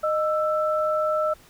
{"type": "tone pair together", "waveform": "sine", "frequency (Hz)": [617, 1324.5], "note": ["D#5", "E6"], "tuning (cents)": [-15, 8], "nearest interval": "octave + minor second", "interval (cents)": 1323, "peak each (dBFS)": [-22, -25], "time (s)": [0.03, 1.34], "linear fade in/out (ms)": 10, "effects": ["pink hiss -53 dBFS RMS until 1.49 s"]}